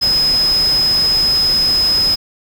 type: tone in noise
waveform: sine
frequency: 5070 Hz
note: D#8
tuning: 32 cents sharp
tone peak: -11 dBFS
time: 0.01-2.16 s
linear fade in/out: 20 ms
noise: pink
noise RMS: -26 dBFS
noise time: 0.01-2.16 s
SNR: +12 dB
effects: none